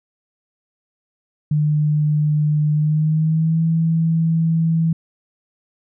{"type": "tone with pitch glide", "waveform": "sine", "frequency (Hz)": [150.6, 163.28], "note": ["D3", "E3"], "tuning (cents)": [44, -16], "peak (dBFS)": -14, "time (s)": [1.51, 4.93], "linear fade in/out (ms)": 5, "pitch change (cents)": 140, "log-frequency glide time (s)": [2.73, 3.62], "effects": []}